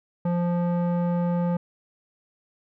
square tone with low-pass filter, 174.3 Hz, F3, 3 cents flat, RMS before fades -24 dBFS, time 0.25-1.57 s, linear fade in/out 5 ms, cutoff 860 Hz, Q 1.1, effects none

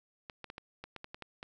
clicks, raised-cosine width 0.3 ms, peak -27 dBFS, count 10, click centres 0.298 / 0.443 / 0.501 / 0.581 / 0.84 / 0.963 / 1.044 / 1.145 / 1.223 / 1.429 s, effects none

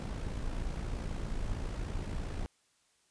brown noise with amplitude modulation, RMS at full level -34 dBFS, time 0-2.46 s, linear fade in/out 0 ms, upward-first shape sine, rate 56.9 Hz, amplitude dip 50%, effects white hiss -71 dBFS RMS until 3.1 s + resampled to 22050 Hz

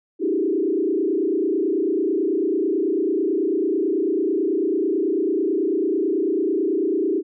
sine tone with frequency modulation, 354.8 Hz, F4, 27 cents sharp, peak -18 dBFS, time 0.19-7.23 s, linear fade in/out 50 ms, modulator 29.1 Hz, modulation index 2, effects none

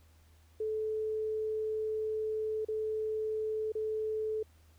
sine tone with dropouts, 434.2 Hz, A4, 23 cents flat, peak -31 dBFS, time 0.6-4.43 s, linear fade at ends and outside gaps 5 ms, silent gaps 2.649-2.684 / 3.721-3.751 s, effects added 79 Hz sine -59 dBFS peak until 4.78 s + pink hiss -68 dBFS RMS until 4.78 s

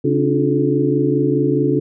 sine tone cluster, 139.5 / 275.2 / 300 / 355.5 / 431 Hz, C#3 / C#4 / D4 / F4 / A4, +11 / -12 / +37 / +31 / -36 cents, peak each -20 dBFS, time 0.04-1.8 s, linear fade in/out 10 ms, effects none

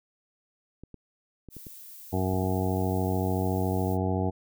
clicks, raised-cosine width 3 ms, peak -30 dBFS, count 7, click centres 0.836 / 0.943 / 1.487 / 1.567 / 1.668 / 2.338 / 2.436 s
violet noise, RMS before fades -46 dBFS, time 1.5-3.98 s, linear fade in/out 50 ms
harmonic tone, 93.7 Hz, F#2, 22 cents sharp, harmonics 1 / 2 / 3 / 4 / 5 / 7 / 8 / 9, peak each -28 / -31 / -33 / -34 / -35 / -36 / -37 / -38 dBFS, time 2.12-4.31 s, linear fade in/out 20 ms
effects none

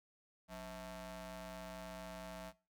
sawtooth ring-modulated tone, 233.1 Hz, A#3, in tune, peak -39 dBFS, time 0.48-2.53 s, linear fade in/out 50 ms, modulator 414 Hz, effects noise-tail reverb RT60 0.3 s tail -19 dB re dry

